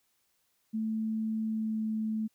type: tone with pitch glide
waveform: sine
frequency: 220 to 218.4 Hz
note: A3 to A3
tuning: 0 to -13 cents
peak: -29 dBFS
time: 0.73-2.28 s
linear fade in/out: 20 ms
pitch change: -13 cents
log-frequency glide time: 1.46-1.84 s
effects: white hiss -74 dBFS RMS until 2.34 s